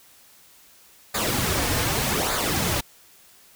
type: noise with flanger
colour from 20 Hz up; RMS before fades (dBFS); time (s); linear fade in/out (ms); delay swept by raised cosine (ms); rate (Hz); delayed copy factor
pink; -24; 1.14-2.81; 10; 0.34 to 5.34; 0.84; -0.65
effects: white hiss -53 dBFS RMS until 3.55 s